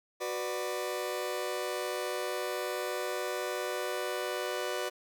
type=chord; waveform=sawtooth; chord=B minor; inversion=second; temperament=just; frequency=370.4 / 493.9 / 592.7 Hz; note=F#4 / B4 / D5; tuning=+2 / 0 / +16 cents; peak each=-33 dBFS; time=0.2-4.9 s; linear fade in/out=20 ms; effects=none